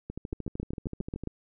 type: two click trains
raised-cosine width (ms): 3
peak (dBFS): -23 / -20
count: 16 / 8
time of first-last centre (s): 0.1-1.236 / 0.33-1.273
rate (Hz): 13.2 / 7.42
effects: none